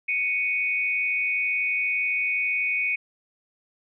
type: tone pair together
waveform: sine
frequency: 2227 / 2489 Hz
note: C#7 / D#7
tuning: +7 / 0 cents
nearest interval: major second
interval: 193 cents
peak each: -25 dBFS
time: 0.08-2.96 s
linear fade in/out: 10 ms
effects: none